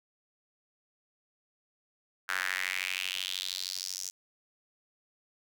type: tone with high-pass filter sweep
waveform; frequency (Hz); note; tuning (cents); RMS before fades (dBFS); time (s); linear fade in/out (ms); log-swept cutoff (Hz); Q
square; 46.46; F#1; +8; -35; 2.28-4.11; 20; 1500 to 6200; 3.8
effects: none